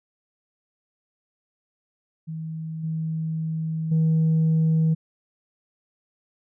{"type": "tone with level steps", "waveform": "sine", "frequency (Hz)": 160, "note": "D#3", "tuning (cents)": 49, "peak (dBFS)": [-29, -24, -15], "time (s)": [2.27, 4.95], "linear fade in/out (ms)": 20, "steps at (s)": [2.83, 3.91], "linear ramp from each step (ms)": 10, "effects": ["tanh soft clip ceiling -15 dBFS"]}